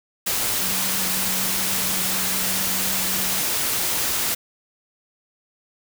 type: tone in noise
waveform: sine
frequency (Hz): 188.6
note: F#3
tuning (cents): +33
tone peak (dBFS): -34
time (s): 0.62-3.41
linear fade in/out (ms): 10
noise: white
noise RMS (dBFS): -23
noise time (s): 0.26-4.35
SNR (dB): -14
effects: none